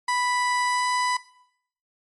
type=tone with pitch glide; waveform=30% pulse; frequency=987.8 to 993.5 Hz; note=B5 to B5; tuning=0 to +10 cents; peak=-19 dBFS; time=0.08-1.17 s; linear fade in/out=5 ms; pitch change=+10 cents; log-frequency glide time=0.66-0.86 s; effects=noise-tail reverb RT60 0.7 s tail -18 dB re dry + MP3 48 kbps